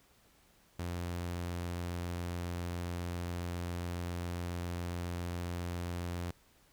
sawtooth tone, 87.31 Hz, F2, in tune, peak -32 dBFS, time 0.79-6.31 s, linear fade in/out 5 ms, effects pink hiss -66 dBFS RMS until 6.72 s

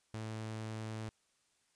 sawtooth tone, 110 Hz, A2, in tune, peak -36 dBFS, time 0.14-1.09 s, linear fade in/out 0 ms, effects white hiss -75 dBFS RMS until 1.75 s + resampled to 22050 Hz

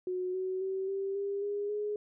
sine tone with pitch steps, 365.9 / 374 / 382.3 / 390.8 / 399.5 / 408.3 / 417.4 Hz, F#4 / F#4 / G4 / G4 / G4 / G#4 / G#4, -19 / +19 / -43 / -5 / +33 / -29 / +9 cents, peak -31 dBFS, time 0.07-1.96 s, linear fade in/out 2 ms, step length 270 ms, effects none

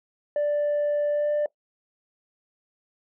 sine tone with pitch glide, 587.3 to 592.8 Hz, D5 to D5, 0 to +16 cents, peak -19 dBFS, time 0.36-1.46 s, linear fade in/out 2 ms, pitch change +16 cents, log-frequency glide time 1.11-1.31 s, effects noise-tail reverb RT60 0.1 s tail -21 dB re dry + tanh soft clip ceiling -20 dBFS

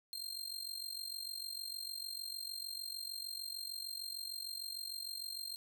sawtooth tone with amplitude modulation, 4186 Hz, C8, in tune, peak -35 dBFS, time 0.13-5.56 s, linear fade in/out 0 ms, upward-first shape sine, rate 46.6 Hz, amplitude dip 80%, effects 12-bit

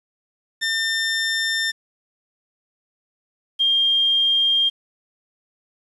20% pulse / sine tone pair in turn, 1800 / 3207 Hz, A6 / G7, +39 / +39 cents, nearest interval minor seventh, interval 1000 cents, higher second, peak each -15 dBFS, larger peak neither, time 0.61-1.72 / 3.59-4.7 s, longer neither, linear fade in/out 20 ms, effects resampled to 24000 Hz + 8-bit

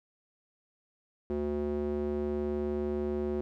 square tone with band-pass filter, 73.42 Hz, D2, in tune, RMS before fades -32 dBFS, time 1.3-3.41 s, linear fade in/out 0 ms, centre 350 Hz, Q 2.6, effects none

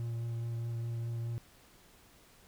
triangle tone with vibrato, 116.54 Hz, A#2, in tune, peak -32 dBFS, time 0-1.38 s, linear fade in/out 0 ms, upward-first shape triangle, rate 4.8 Hz, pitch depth 14 cents each way, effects pink hiss -61 dBFS RMS until 2.47 s

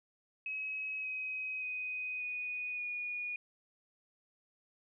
sine tone with pitch steps, 2555 / 2529 / 2502 / 2477 / 2451 Hz, D#7 / D#7 / D#7 / D#7 / D#7, +45 / +28 / +9 / -8 / -27 cents, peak -36 dBFS, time 0.46-3.36 s, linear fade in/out 2 ms, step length 580 ms, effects none

